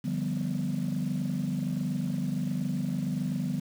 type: chord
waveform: sine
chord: G dominant seventh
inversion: second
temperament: equal with one note detuned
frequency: 147.51 / 174.61 / 196 / 246.9 Hz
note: D3 / F3 / G3 / B3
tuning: +8 / 0 / 0 / 0 cents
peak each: -32 dBFS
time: 0.04-3.6 s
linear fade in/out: 10 ms
effects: tanh soft clip ceiling -22 dBFS + 8-bit